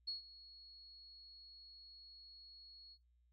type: tone with ADSR envelope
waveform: sine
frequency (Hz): 4338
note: C#8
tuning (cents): -38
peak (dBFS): -38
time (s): 0.07-2.98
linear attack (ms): 13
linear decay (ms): 130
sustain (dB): -18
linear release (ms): 59
effects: noise-tail reverb RT60 0.2 s tail -25 dB re dry + added 60 Hz sine -70 dBFS peak until 3.32 s